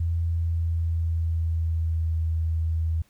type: tone with pitch glide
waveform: sine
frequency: 83.7 to 81.08 Hz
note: E2 to E2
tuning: +27 to -28 cents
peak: -22 dBFS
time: 0-3.02 s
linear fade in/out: 5 ms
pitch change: -55 cents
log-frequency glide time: 0.18-2.2 s
effects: pink hiss -63 dBFS RMS until 3.09 s